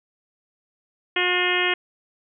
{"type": "harmonic tone with a mistuned harmonic", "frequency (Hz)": 360, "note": "F#4", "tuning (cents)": -47, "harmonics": [1, 2, 3, 4, 5, 6, 7, 8, 9], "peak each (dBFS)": [-26, -31, -31, -30, -26, -26, -27, -27, -30], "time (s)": [1.16, 1.74], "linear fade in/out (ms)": 5, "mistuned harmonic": 6, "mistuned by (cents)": -37, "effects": []}